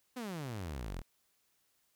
sawtooth exponential sweep, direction down, 261.6 to 37.96 Hz, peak -35 dBFS, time 0.16-1.02 s, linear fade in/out 10 ms, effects white hiss -75 dBFS RMS until 1.95 s

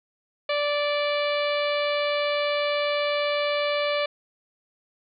harmonic tone with a mistuned harmonic, 584 Hz, D5, 10 cents flat, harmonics 1 / 2 / 3 / 4 / 5 / 6 / 7 / 8, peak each -24 / -31 / -35 / -31 / -35 / -36 / -38 / -43 dBFS, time 0.49-4.06 s, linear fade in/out 5 ms, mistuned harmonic 8, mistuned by -34 cents, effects none

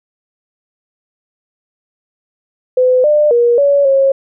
sine tone with pitch steps, 507 / 598 / 476.2 / 566 / 543 Hz, B4 / D5 / A#4 / C#5 / C#5, +45 / +31 / +37 / +36 / -36 cents, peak -7 dBFS, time 2.77-4.12 s, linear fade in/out 5 ms, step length 270 ms, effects none

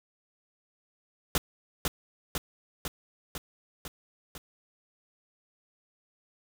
pink noise with echo, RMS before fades -25 dBFS, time 1.35-1.38 s, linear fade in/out 2 ms, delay 500 ms, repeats 6, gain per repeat -3 dB, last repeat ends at 4.38 s, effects none

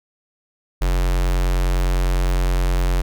square tone with notch filter, 44.9 Hz, F1, 49 cents sharp, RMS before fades -18 dBFS, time 0.81-3.02 s, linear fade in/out 10 ms, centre 190 Hz, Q 1.4, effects none

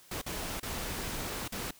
pink noise with dropouts, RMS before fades -37 dBFS, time 0.11-1.71 s, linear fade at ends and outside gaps 5 ms, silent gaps 0.216-0.262 / 0.599-0.629 / 1.48-1.521 s, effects white hiss -58 dBFS RMS until 1.79 s

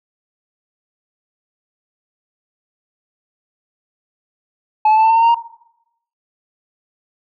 sine tone with pitch steps, 859 / 869.5 / 880.1 / 890.8 / 901.7 / 912.7 / 923.8 / 935.1 Hz, A5 / A5 / A5 / A5 / A5 / A#5 / A#5 / A#5, -42 / -21 / 0 / +21 / +42 / -37 / -16 / +5 cents, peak -6 dBFS, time 4.85-5.346 s, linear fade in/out 5 ms, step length 62 ms, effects noise-tail reverb RT60 0.8 s tail -18 dB re dry + tanh soft clip ceiling -8 dBFS

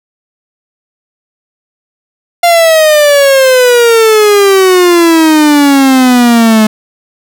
45% pulse exponential sweep, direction down, 698 to 213.9 Hz, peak -3 dBFS, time 2.43-6.67 s, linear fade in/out 5 ms, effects none

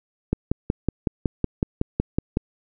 click train, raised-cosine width 3 ms, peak -7 dBFS, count 12, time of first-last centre 0.33-2.371 s, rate 5.39 Hz, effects none

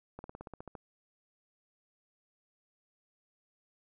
slowing click train, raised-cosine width 1 ms, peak -30 dBFS, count 10, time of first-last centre 0.19-0.752 s, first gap 51 ms, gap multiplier 1.05, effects none

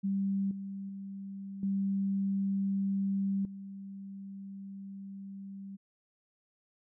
sine tone with level steps, 196 Hz, G3, in tune, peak -28 / -37 / -39 / -28 / -41 dBFS, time 0.03-5.77 s, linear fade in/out 20 ms, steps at 0.51 / 0.89 / 1.63 / 3.45 s, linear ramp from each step 2 ms, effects none

